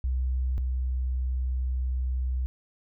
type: tone pair in turn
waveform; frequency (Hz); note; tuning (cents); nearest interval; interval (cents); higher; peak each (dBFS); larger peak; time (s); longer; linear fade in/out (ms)
sine; 63.8 / 63.52; C2 / B1; -43 / +49; unison; 8; first; -24 / -25; first; 0.04-0.58 / 0.58-2.46; second; 0
effects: none